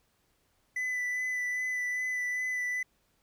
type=tone with vibrato; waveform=triangle; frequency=1995 Hz; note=B6; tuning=17 cents sharp; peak=-28 dBFS; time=0.76-2.83 s; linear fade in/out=5 ms; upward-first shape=sine; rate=2.5 Hz; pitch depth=15 cents each way; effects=pink hiss -72 dBFS RMS until 3.22 s